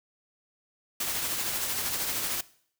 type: noise with tremolo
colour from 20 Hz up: white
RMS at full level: -29 dBFS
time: 1-2.41 s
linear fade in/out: 5 ms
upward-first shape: triangle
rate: 13 Hz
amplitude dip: 40%
effects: noise-tail reverb RT60 0.6 s tail -20 dB re dry